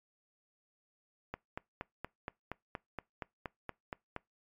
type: click train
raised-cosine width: 0.5 ms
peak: -23 dBFS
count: 13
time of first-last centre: 1.34-4.164 s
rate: 4.25 Hz
effects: noise-tail reverb RT60 0.2 s tail -24 dB re dry + MP3 96 kbps